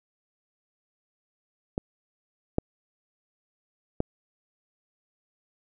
clicks, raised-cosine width 2 ms, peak -14 / -9 / -11 dBFS, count 3, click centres 1.779 / 2.584 / 4.004 s, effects none

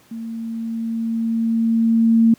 sine tone with level ramp, 227.5 Hz, A#3, 42 cents flat, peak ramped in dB -27 to -9 dBFS, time 0.11-2.34 s, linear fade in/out 5 ms, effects pink hiss -53 dBFS RMS until 2.38 s + high-pass 100 Hz 12 dB/octave

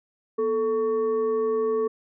sine tone with frequency modulation, 440 Hz, A4, in tune, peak -21 dBFS, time 0.38-1.88 s, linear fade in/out 10 ms, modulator 682 Hz, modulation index 0.46, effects none

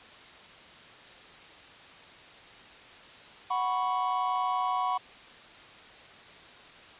triangle chord, F# suspended fourth, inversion none, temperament equal, 740 / 987.8 / 1108.7 Hz, F#5 / B5 / C#6, 0 / 0 / 0 cents, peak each -29 dBFS, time 3.5-4.98 s, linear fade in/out 10 ms, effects white hiss -50 dBFS RMS until 6.99 s + resampled to 8000 Hz

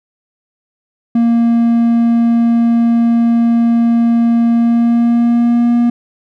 triangle tone with pitch glide, 233.1 to 238 Hz, A#3 to A#3, 0 to +36 cents, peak -6 dBFS, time 1.15-5.9 s, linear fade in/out 5 ms, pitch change +36 cents, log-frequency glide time 4.53-5.76 s, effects none

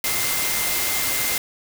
sine tone in noise, 2088 Hz, C7, 4 cents flat, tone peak -30 dBFS, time 0.04-1.38 s, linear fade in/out 2 ms, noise white, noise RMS -23 dBFS, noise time 0.04-1.38 s, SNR -10 dB, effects none

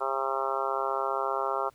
harmonic tone, 134.9 Hz, C#3, 47 cents flat, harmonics 3 / 4 / 5 / 6 / 7 / 8 / 9 / 10, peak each -35 / -35 / -35 / -35 / -35 / -35 / -35 / -35 dBFS, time 0-1.7 s, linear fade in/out 20 ms, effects pink hiss -63 dBFS RMS until 1.74 s

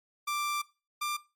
sawtooth tone pair in turn, 1178 / 1188.9 Hz, D6 / D6, +5 / +21 cents, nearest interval unison, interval 16 cents, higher second, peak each -26 dBFS, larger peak neither, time 0.27-0.62 / 1.01-1.17 s, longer first, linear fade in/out 10 ms, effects noise-tail reverb RT60 0.3 s tail -20 dB re dry + MP3 64 kbps

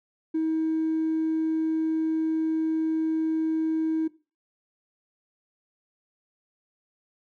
sine tone with hard clipping, 318.9 Hz, D#4, 43 cents sharp, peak -23 dBFS, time 0.34-4.08 s, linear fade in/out 10 ms, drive 1 dB, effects noise-tail reverb RT60 0.3 s tail -17 dB re dry

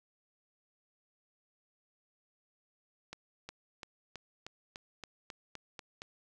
accelerating click train, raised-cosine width 0.2 ms, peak -26 dBFS, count 11, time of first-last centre 3.13-6.019 s, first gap 360 ms, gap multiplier 0.95, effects none

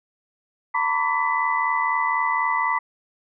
sine tone cluster, 913 / 997 / 1145 / 1994 Hz, A#5 / B5 / D6 / B6, -36 / +16 / -44 / +16 cents, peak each -25 dBFS, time 0.74-2.79 s, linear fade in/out 10 ms, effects none

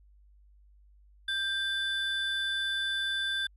triangle tone pair together, 1581 / 3510 Hz, G6 / A7, +14 / -5 cents, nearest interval octave + major second, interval 1381 cents, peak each -30 / -30 dBFS, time 1.28-3.47 s, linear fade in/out 5 ms, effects added 50 Hz sine -56 dBFS peak until 3.56 s + resampled to 32000 Hz

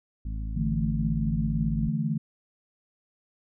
harmonic tone, 53.7 Hz, A1, 41 cents flat, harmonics 1 / 2 / 3 / 4 / 5, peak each -30 / -39 / -43 / -43 / -48 dBFS, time 0.25-1.89 s, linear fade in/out 5 ms
sine chord, D suspended second, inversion none, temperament equal, 146.83 / 164.81 / 220 Hz, D3 / E3 / A3, 0 / 0 / 0 cents, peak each -29 dBFS, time 0.56-2.18 s, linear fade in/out 10 ms
effects none

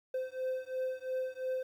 triangle beating tone pair, 515 / 517.9 Hz, C5 / C5, -28 / -18 cents, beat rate 2.9 Hz, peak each -35 / -35 dBFS, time 0.14-1.63 s, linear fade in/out 5 ms, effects 11-bit

